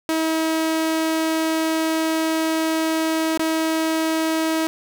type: tone with dropouts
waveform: sawtooth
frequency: 320.6 Hz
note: E4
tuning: 48 cents flat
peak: -15 dBFS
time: 0.09-4.67 s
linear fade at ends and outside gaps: 0 ms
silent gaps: 3.375-3.395 s
effects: none

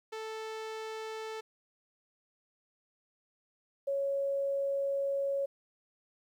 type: tone pair in turn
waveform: sawtooth / sine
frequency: 440 / 554.4 Hz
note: A4 / C#5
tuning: 0 / 0 cents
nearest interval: major third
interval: 400 cents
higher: second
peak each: -34 / -29 dBFS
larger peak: second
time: 0.12-1.41 / 3.87-5.46 s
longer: second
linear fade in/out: 10 ms
effects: low-pass 6000 Hz 12 dB/octave + 11-bit

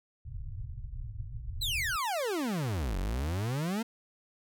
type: low-pass noise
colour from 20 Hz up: pink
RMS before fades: -39 dBFS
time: 0.25-1.96 s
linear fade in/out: 5 ms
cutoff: 130 Hz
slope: 96 dB/octave
type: exponential two-way sweep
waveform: 40% pulse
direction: down then up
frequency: 4168 to 43.7 to 237.1 Hz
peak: -29 dBFS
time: 1.61-3.83 s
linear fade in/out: 10 ms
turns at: 2.98 s
effects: none

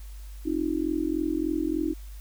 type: tone with amplitude modulation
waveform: sine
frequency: 313.2 Hz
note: D#4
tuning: 11 cents sharp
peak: -20 dBFS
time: 0.45-1.94 s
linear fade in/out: 20 ms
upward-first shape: sine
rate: 43.4 Hz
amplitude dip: 100%
effects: added 50 Hz sine -38 dBFS peak until 2.2 s + white hiss -55 dBFS RMS until 2.2 s

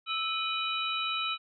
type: tone cluster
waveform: sine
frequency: 1314 / 2466 / 3000 / 3875 Hz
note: E6 / D#7 / F#7 / B7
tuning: -6 / -16 / +23 / -34 cents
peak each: -33 / -35 / -36 / -35 dBFS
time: 0.06-1.38 s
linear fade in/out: 50 ms
effects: none

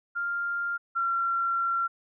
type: tone pair in turn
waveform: sine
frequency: 1396.9 / 1367.4 Hz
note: F6 / F6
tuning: 0 / -37 cents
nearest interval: unison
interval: 37 cents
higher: first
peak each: -27 / -24 dBFS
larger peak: second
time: 0.15-0.78 / 0.95-1.88 s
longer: second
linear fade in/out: 20 ms
effects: none

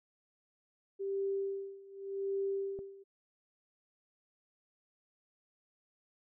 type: tone with tremolo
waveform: sine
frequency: 392.6 Hz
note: G4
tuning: 3 cents sharp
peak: -31 dBFS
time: 0.99-3.04 s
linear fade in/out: 20 ms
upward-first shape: sine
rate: 0.87 Hz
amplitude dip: 90%
type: click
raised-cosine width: 2 ms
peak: -34 dBFS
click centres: 2.79 s
effects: none

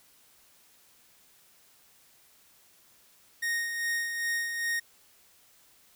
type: tone with tremolo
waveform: 45% pulse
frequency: 1859 Hz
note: A#6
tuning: 5 cents flat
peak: -27 dBFS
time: 3.42-4.8 s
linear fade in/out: 10 ms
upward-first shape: sine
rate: 2.5 Hz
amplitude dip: 45%
effects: white hiss -61 dBFS RMS until 5.95 s

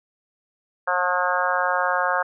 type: harmonic tone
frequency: 180.1 Hz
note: F#3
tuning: 46 cents flat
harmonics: 3 / 4 / 5 / 6 / 7 / 8 / 9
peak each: -27 / -27 / -27 / -27 / -27 / -27 / -27 dBFS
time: 0.87-2.23 s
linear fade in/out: 10 ms
effects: none

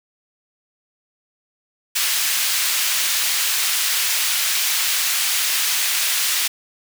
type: high-pass noise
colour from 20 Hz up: pink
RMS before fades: -20 dBFS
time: 1.95-6.48 s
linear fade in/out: 10 ms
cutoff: 2300 Hz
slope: 12 dB/octave
effects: none

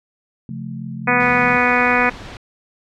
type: chord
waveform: sine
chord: Db augmented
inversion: none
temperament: equal with one note detuned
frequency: 135.04 / 174.61 / 220 Hz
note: Db3 / F3 / A3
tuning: -45 / 0 / 0 cents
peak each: -30 / -31 / -30 dBFS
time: 0.49-1.57 s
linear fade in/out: 2 ms
type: harmonic tone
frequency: 246.3 Hz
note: B3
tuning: 5 cents flat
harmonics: 1 / 2 / 3 / 4 / 5 / 6 / 7 / 8 / 9 / 10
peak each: -22 / -22 / -22 / -22 / -22 / -22 / -22 / -22 / -22 / -22 dBFS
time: 1.07-2.1 s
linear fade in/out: 10 ms
type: noise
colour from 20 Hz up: pink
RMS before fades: -34 dBFS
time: 1.2-2.37 s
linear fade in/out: 2 ms
effects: low-pass 4000 Hz 12 dB/octave

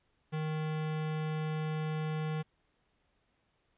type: tone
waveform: square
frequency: 155.56 Hz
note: D#3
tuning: in tune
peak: -33 dBFS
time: 0.32-2.43 s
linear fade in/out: 20 ms
effects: pink hiss -75 dBFS RMS until 3.77 s + resampled to 8000 Hz

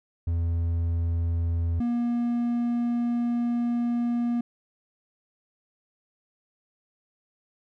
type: tone pair in turn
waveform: triangle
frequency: 84.2 / 238.3 Hz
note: E2 / A#3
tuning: +37 / +38 cents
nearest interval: octave + tritone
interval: 1801 cents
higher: second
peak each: -21 / -21 dBFS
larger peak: neither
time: 0.27-1.8 / 1.8-4.41 s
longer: second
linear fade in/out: 5 ms
effects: none

